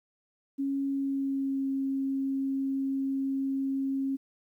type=tone with pitch glide; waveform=sine; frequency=275.5 to 270.6 Hz; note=C#4 to C#4; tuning=-11 to -42 cents; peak=-27 dBFS; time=0.58-4.17 s; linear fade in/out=20 ms; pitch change=-31 cents; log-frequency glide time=0.85-1.67 s; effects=11-bit